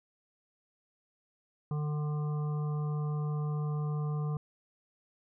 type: harmonic tone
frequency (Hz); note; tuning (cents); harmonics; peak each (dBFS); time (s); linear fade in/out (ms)
149.5; D3; +31; 1 / 3 / 5 / 7 / 8; -30 / -44 / -49 / -49 / -50; 1.71-4.37; 2
effects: none